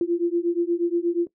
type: beating tone pair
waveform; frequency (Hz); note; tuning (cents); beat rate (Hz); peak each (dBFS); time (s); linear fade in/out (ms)
sine; 340 / 348.4; F4 / F4; -46 / -4; 8.4; -23; 0.01-1.27; 2
effects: noise-tail reverb RT60 0.1 s tail -19 dB re dry